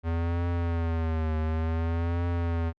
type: tone with vibrato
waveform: square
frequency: 82.41 Hz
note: E2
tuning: in tune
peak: -26 dBFS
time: 0.03-2.73 s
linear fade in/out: 50 ms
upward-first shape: triangle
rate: 0.56 Hz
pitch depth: 90 cents each way
effects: low-pass 2000 Hz 12 dB/octave + Opus 48 kbps